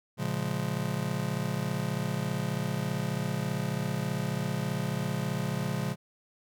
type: chord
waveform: square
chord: Bb minor seventh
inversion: none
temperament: just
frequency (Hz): 116.54 / 139.85 / 174.81 / 209.8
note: Bb2 / Db3 / F3 / Ab3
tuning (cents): 0 / +16 / +2 / +18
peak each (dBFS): -37 / -34 / -35 / -37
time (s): 0.17-5.96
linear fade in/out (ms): 50
effects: none